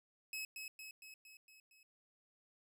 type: tone with echo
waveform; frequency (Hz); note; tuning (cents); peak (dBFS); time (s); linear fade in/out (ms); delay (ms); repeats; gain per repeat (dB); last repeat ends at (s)
sawtooth; 2570; E7; -45; -38; 0.33-0.45; 2; 230; 6; -4; 1.83
effects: none